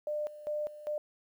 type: tone with tremolo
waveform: sine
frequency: 599 Hz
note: D5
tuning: 34 cents sharp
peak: -31 dBFS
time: 0.07-0.98 s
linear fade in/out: 2 ms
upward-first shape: square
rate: 2.5 Hz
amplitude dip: 80%
effects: 11-bit